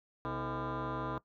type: tone with frequency modulation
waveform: sine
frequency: 438.9 Hz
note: A4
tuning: 4 cents flat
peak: -32 dBFS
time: 0.25-1.18 s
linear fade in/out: 0 ms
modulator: 190 Hz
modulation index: 4.6
effects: noise-tail reverb RT60 0.1 s tail -20 dB re dry + tanh soft clip ceiling -33 dBFS